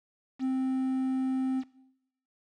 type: tone with quantisation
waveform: triangle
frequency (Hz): 261.6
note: C4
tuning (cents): 0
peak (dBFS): -24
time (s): 0.39-1.64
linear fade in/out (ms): 50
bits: 8
effects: noise-tail reverb RT60 0.8 s tail -19 dB re dry + low-pass 4000 Hz 12 dB/octave